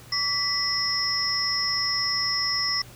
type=tone cluster; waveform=sine; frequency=1144 / 1983 / 5180 / 5560 Hz; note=D6 / B6 / E8 / F8; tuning=-46 / +7 / -31 / -9 cents; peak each=-33 / -30 / -25 / -29 dBFS; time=0.12-2.82 s; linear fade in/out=5 ms; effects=added 120 Hz sine -48 dBFS peak until 2.95 s + pink hiss -48 dBFS RMS until 2.95 s